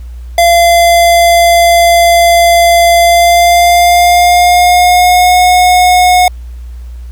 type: tone with pitch glide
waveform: square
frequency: 686 to 725.5 Hz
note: F5 to F#5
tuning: -31 to -34 cents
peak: -4 dBFS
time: 0.38-6.28 s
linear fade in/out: 2 ms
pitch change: +97 cents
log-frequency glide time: 2.98-5.39 s
effects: added 60 Hz sine -22 dBFS peak until 7.11 s + pink hiss -47 dBFS RMS until 7.11 s